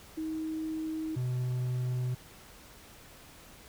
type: tone pair in turn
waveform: sine / triangle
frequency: 316.3 / 125.52 Hz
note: D#4 / B2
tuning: +29 / +28 cents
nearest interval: octave + major third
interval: 1601 cents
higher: first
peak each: -32 / -27 dBFS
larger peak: second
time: 0.17-1.16 / 1.16-2.15 s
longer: neither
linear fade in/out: 10 ms
effects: pink hiss -53 dBFS RMS until 3.68 s